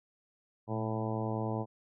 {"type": "harmonic tone with a mistuned harmonic", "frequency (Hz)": 110, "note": "A2", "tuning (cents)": 0, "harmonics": [1, 2, 3, 4, 5, 6, 7, 8, 9], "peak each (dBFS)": [-35, -38, -40, -41, -42, -43, -43, -44, -45], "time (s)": [0.67, 1.66], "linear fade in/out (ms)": 50, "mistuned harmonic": 1, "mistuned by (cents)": 69, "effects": []}